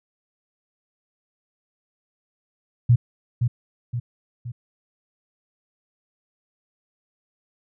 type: tone with echo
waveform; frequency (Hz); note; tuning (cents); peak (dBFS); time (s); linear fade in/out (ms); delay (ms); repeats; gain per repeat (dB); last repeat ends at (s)
sine; 120.2; B2; -46; -11; 2.89-2.96; 10; 520; 3; -6; 4.52
effects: none